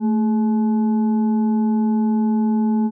sine tone with frequency modulation, 220 Hz, A3, in tune, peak -15 dBFS, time 0-2.91 s, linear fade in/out 50 ms, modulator 637 Hz, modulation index 0.34, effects none

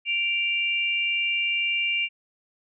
sine tone pair together, 2349 / 2791 Hz, D7 / F7, 0 / -2 cents, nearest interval minor third, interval 298 cents, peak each -25 dBFS, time 0.05-2.09 s, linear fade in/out 50 ms, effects none

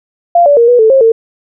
sine tone with pitch steps, 692 / 576 / 468.6 / 487.6 / 440.5 / 536 / 452.6 Hz, F5 / D5 / A#4 / B4 / A4 / C5 / A4, -16 / -34 / +9 / -22 / +2 / +42 / +49 cents, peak -3 dBFS, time 0.35-1.12 s, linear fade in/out 5 ms, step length 110 ms, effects none

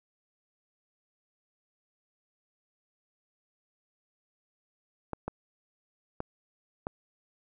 clicks, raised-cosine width 1 ms, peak -19 dBFS, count 4, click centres 5.133 / 5.28 / 6.204 / 6.869 s, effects none

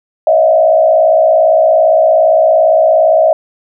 sine tone with frequency modulation, 641 Hz, E5, 49 cents flat, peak -5 dBFS, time 0.27-3.33 s, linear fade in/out 2 ms, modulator 57.5 Hz, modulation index 0.95, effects none

